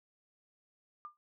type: tone with exponential decay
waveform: sine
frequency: 1200 Hz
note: D6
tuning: 37 cents sharp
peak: -39 dBFS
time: 1.05-1.17 s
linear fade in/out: 0 ms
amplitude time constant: 25 ms
effects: none